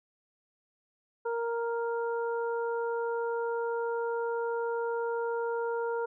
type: harmonic tone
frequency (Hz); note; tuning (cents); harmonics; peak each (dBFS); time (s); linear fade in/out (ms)
466.2; A#4; 0; 1 / 2 / 3; -30 / -36 / -40; 1.25-6.06; 10
effects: none